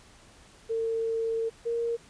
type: tone pair in turn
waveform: sine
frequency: 452.8 / 466.3 Hz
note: A4 / A#4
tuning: +50 / +1 cents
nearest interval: minor second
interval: 51 cents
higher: second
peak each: -26 dBFS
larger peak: neither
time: 0.69-1.5 / 1.65-1.97 s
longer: first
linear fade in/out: 20 ms
effects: pink hiss -55 dBFS RMS until 2.09 s + resampled to 22050 Hz